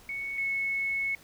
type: tone pair in turn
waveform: sine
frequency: 2217 / 2198 Hz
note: C#7 / C#7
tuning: 0 / -15 cents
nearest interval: unison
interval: 15 cents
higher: first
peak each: -32 / -27 dBFS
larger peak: second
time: 0.09-0.38 / 0.38-1.15 s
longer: second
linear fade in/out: 2 ms
effects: pink hiss -55 dBFS RMS until 1.23 s